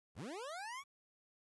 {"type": "linear sweep", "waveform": "25% pulse", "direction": "up", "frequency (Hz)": [50.3, 1155], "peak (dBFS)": -40, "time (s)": [0.15, 0.84], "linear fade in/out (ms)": 50, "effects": ["resampled to 24000 Hz", "12-bit"]}